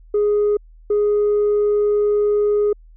sine tone pair in turn, 415.3 / 415.3 Hz, G#4 / G#4, 0 / 0 cents, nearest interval unison, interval 0 cents, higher neither, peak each -12 dBFS, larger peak neither, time 0.14-0.57 / 0.9-2.73 s, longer second, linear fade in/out 5 ms, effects tanh soft clip ceiling -12 dBFS + added 40 Hz sine -42 dBFS peak until 2.96 s

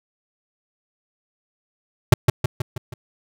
square tone with echo, 123.47 Hz, B2, in tune, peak -6 dBFS, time 2.12-2.14 s, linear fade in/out 5 ms, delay 160 ms, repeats 5, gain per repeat -5 dB, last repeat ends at 2.94 s, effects none

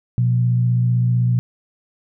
sine tone pair together, 122.03 / 177.7 Hz, B2 / F3, -20 / +30 cents, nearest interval perfect fifth, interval 650 cents, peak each -14 / -25 dBFS, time 0.18-1.39 s, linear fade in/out 0 ms, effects none

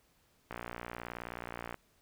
click train, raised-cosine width 0.5 ms, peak -25 dBFS, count 74, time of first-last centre 0.51-1.743 s, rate 59.2 Hz, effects pink hiss -70 dBFS RMS until 2.01 s

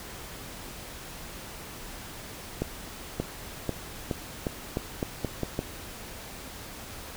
accelerating click train, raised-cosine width 2 ms, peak -14 dBFS, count 10, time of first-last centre 2.62-5.591 s, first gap 580 ms, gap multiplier 0.85, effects pink hiss -42 dBFS RMS until 7.16 s

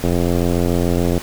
click train, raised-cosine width 2 ms, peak -5 dBFS, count 100, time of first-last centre 0.04-1.178 s, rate 87 Hz, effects pink hiss -32 dBFS RMS until 1.22 s

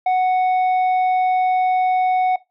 triangle tone with tanh clipping, 740 Hz, F#5, in tune, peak -15 dBFS, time 0.06-2.36 s, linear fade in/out 5 ms, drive 9 dB, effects noise-tail reverb RT60 0.2 s tail -19 dB re dry

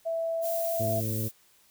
sine tone with pitch glide, 659.3 to 665 Hz, E5 to E5, 0 to +15 cents, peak -27 dBFS, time 0.05-1.01 s, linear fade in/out 20 ms, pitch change +15 cents, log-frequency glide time 0.4-0.47 s
violet noise, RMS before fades -36 dBFS, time 0.41-1.32 s, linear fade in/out 50 ms
harmonic tone, 109.5 Hz, A2, 8 cents flat, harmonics 1 / 2 / 3 / 4 / 5, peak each -30 / -36 / -40 / -42 / -44 dBFS, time 0.79-1.29 s, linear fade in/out 20 ms
effects white hiss -62 dBFS RMS until 1.7 s

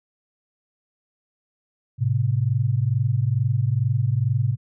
sine tone pair together, 108.54 / 130.81 Hz, A2 / C3, -23 / 0 cents, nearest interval minor third, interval 323 cents, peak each -21 dBFS, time 1.98-4.57 s, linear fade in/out 50 ms, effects none

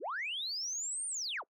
sine linear two-way sweep, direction up then down, 243.8 to 9090 to 243.8 Hz, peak -34 dBFS, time 0-1.44 s, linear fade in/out 50 ms, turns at 1.07 s, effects noise-tail reverb RT60 0.1 s tail -23 dB re dry + tanh soft clip ceiling -30 dBFS

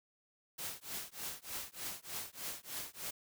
white noise with tremolo, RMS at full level -40 dBFS, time 0.58-3.11 s, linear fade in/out 10 ms, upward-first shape triangle, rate 3.3 Hz, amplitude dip 100%, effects none

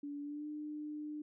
sine tone with pitch glide, 288 to 300.4 Hz, D4 to D4, -34 to +39 cents, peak -40 dBFS, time 0.03-1.22 s, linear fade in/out 5 ms, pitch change +73 cents, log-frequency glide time 0.22-0.47 s, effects none

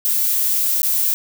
violet noise with dropouts, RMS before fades -18 dBFS, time 0.05-1.14 s, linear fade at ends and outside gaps 0 ms, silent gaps 0.818-0.831 s, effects none

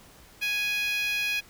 10% pulse tone with high-pass filter, 831 Hz, G#5, 1 cent sharp, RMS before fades -28 dBFS, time 0.41-1.41 s, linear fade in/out 20 ms, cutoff 2200 Hz, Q 8.3, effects pink hiss -53 dBFS RMS until 1.49 s

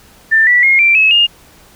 sine tone with pitch steps, 1784 / 1956.7 / 2146 / 2354 / 2582 / 2832 Hz, A6 / B6 / C7 / D7 / E7 / F7, +23 / -17 / +43 / +3 / -37 / +23 cents, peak -6 dBFS, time 0.31-1.27 s, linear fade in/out 20 ms, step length 160 ms, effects pink hiss -44 dBFS RMS until 1.75 s

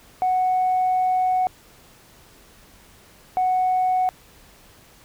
sine tone bursts at uneven times, 740 Hz, F#5, in tune, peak -16 dBFS, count 2, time 0.22-1.47 / 3.37-4.09 s, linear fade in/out 0 ms, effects tanh soft clip ceiling -14 dBFS + pink hiss -51 dBFS RMS until 5.04 s

